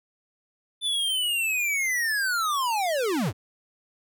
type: linear sweep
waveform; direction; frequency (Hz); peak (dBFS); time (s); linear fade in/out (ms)
square; down; 3535 to 71.2; -24; 0.81-3.33; 50
effects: none